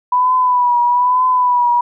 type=tone with vibrato; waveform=sine; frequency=987.8 Hz; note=B5; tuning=in tune; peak=-10 dBFS; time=0.12-1.81 s; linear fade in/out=5 ms; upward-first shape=triangle; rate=1.1 Hz; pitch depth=53 cents each way; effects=none